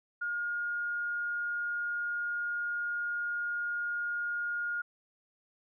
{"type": "tone", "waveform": "sine", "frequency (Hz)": 1425, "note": "F6", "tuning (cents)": 34, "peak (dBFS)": -31, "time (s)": [0.21, 4.82], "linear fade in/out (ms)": 10, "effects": []}